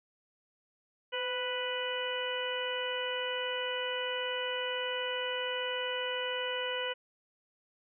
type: harmonic tone with a mistuned harmonic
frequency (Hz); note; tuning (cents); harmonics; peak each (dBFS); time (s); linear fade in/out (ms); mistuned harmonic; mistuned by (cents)
493.9; B4; 0; 1 / 2 / 3 / 4 / 5 / 6; -36 / -41 / -40 / -42 / -43 / -37; 1.12-6.94; 20; 1; +40
effects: none